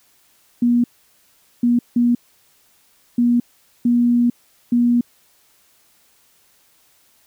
sine tone bursts at uneven times, 240.1 Hz, B3, 49 cents flat, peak -12 dBFS, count 6, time 0.62-0.84 / 1.63-1.79 / 1.96-2.15 / 3.18-3.4 / 3.85-4.3 / 4.72-5.01 s, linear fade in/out 5 ms, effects white hiss -57 dBFS RMS until 7.26 s

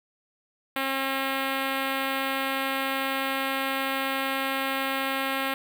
5% pulse tone with notch filter, 269.3 Hz, C#4, 50 cents flat, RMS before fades -28 dBFS, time 0.76-5.54 s, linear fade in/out 2 ms, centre 6800 Hz, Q 0.75, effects none

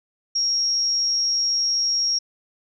sine tone with amplitude modulation, 5588 Hz, F8, in tune, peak -17 dBFS, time 0.35-2.19 s, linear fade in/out 10 ms, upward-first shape sine, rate 261 Hz, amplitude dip 35%, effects none

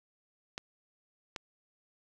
clicks, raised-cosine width 0.2 ms, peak -20 dBFS, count 2, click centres 0.579 / 1.362 s, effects none

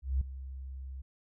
sine tone with ADSR envelope, 66.2 Hz, C2, 21 cents sharp, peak -24 dBFS, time 0.02-1.02 s, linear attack 190 ms, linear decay 4 ms, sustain -15 dB, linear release 11 ms, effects none

